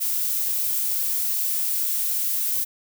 violet noise, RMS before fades -24 dBFS, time 0-2.65 s, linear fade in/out 20 ms, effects none

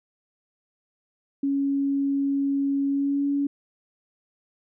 sine tone with pitch glide, 277.8 to 282.5 Hz, C#4 to C#4, +4 to +33 cents, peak -21 dBFS, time 1.43-3.47 s, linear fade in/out 5 ms, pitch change +29 cents, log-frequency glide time 2.88-3.26 s, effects none

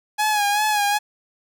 sawtooth tone with vibrato, 834 Hz, G#5, 7 cents sharp, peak -14 dBFS, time 0.18-0.99 s, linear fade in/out 20 ms, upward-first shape sine, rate 2.6 Hz, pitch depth 50 cents each way, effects none

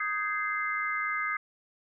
sine chord, Ab major seventh, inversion second, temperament just, 1245.9 / 1557.4 / 1661.2 / 2077 Hz, Eb6 / G6 / Ab6 / C7, +2 / -12 / 0 / -13 cents, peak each -32 / -38 / -36 / -32 dBFS, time 0-1.37 s, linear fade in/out 5 ms, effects none

